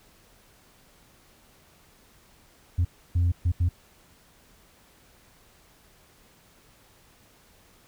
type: tone bursts at uneven times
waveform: sine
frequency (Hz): 87.31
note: F2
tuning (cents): 0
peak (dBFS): -17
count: 4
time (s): 2.78-2.85 / 3.15-3.32 / 3.45-3.52 / 3.6-3.69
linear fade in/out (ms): 10
effects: tanh soft clip ceiling -18 dBFS + pink hiss -58 dBFS RMS until 7.87 s